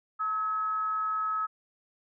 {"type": "tone with frequency modulation", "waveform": "sine", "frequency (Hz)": 1285, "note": "E6", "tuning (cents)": -45, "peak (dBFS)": -27, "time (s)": [0.19, 1.47], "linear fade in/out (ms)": 20, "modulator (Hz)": 385, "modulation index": 0.23, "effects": []}